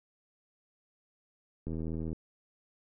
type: click train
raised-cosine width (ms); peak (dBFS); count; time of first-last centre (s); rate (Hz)
3; -25; 38; 1.67-2.13; 80.5
effects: none